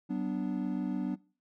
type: chord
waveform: triangle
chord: B minor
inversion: second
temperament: equal with one note detuned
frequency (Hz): 189.65 / 246.9 / 293.7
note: F#3 / B3 / D4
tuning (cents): +43 / 0 / 0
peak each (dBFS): -33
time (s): 0.09-1.16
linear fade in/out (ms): 20
effects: noise-tail reverb RT60 0.4 s tail -22 dB re dry